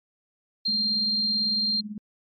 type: tone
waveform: sine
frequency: 4186 Hz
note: C8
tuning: in tune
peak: -22 dBFS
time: 0.65-1.81 s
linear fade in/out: 10 ms
type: tone with tremolo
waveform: sine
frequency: 210.1 Hz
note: G#3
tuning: 20 cents sharp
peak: -29 dBFS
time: 0.68-1.98 s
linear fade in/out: 2 ms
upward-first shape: triangle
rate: 18 Hz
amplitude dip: 85%
effects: MP3 32 kbps